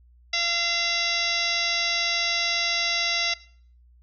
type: harmonic tone with a mistuned harmonic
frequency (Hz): 686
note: F5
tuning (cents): -31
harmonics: 1 / 2 / 3 / 4 / 5 / 6 / 7 / 8 / 9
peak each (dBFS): -36 / -37 / -27 / -30 / -33 / -30 / -29 / -32 / -36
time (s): 0.33-3.34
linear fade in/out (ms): 5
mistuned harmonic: 6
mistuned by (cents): -92
effects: noise-tail reverb RT60 0.5 s tail -19 dB re dry + added 60 Hz sine -52 dBFS peak until 4.02 s